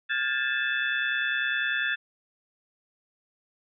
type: tone cluster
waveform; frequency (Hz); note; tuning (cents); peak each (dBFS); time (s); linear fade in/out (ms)
sine; 1414 / 1622 / 1752 / 2621 / 3473; F6 / G#6 / A6 / E7 / A7; +21 / -41 / -8 / -11 / -23; -34 / -30 / -28 / -34 / -35; 0.09-1.96; 20
effects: none